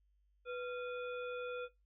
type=harmonic tone with a mistuned harmonic; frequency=493.9 Hz; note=B4; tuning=in tune; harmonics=1 / 3 / 5 / 7; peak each=-40 / -45 / -50 / -57 dBFS; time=0.45-1.69 s; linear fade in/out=50 ms; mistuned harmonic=3; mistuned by=-120 cents; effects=noise-tail reverb RT60 0.2 s tail -19 dB re dry + added 50 Hz sine -70 dBFS peak until 1.85 s